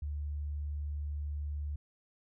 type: tone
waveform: sine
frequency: 73.4 Hz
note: D2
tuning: in tune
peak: -34 dBFS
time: 0.02-1.76 s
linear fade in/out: 5 ms
effects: none